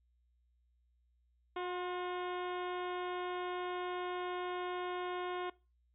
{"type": "harmonic tone with a mistuned harmonic", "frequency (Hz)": 360.7, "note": "F#4", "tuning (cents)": -44, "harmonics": [1, 2, 3, 4, 5, 6, 7, 8, 9, 10], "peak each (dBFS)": [-39, -43, -43, -49, -55, -52, -57, -56, -55, -59], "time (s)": [1.56, 5.5], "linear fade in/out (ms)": 5, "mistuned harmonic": 3, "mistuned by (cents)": -34, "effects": ["noise-tail reverb RT60 0.3 s tail -22 dB re dry", "added 60 Hz sine -70 dBFS peak until 5.94 s"]}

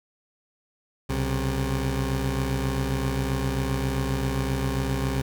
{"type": "tone pair together", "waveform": "20% pulse", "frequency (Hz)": [63.33, 134.2], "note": ["B1", "C3"], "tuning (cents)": [44, 44], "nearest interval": "octave + minor second", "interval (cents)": 1300, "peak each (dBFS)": -22, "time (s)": [1.09, 5.22], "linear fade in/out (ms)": 10, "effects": []}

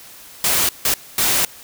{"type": "noise bursts at uneven times", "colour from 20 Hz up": "white", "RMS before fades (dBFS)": -17, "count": 3, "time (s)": [[0.44, 0.69], [0.85, 0.94], [1.18, 1.45]], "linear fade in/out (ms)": 2, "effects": ["white hiss -41 dBFS RMS until 1.63 s"]}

